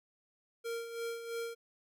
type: tone with tremolo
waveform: square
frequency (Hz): 463.7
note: A#4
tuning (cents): -9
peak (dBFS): -36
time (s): 0.64-1.55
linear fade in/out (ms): 20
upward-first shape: sine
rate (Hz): 3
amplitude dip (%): 60
effects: none